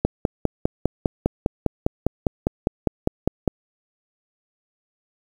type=click train; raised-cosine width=2 ms; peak=-4 dBFS; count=18; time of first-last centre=0.05-3.477 s; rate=4.96 Hz; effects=7-bit